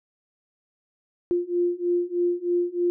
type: beating tone pair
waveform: sine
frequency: 349.2 / 352.4 Hz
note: F4 / F4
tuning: 0 / +16 cents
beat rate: 3.2 Hz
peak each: -25 / -24 dBFS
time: 1.31-2.9 s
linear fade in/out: 0 ms
effects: none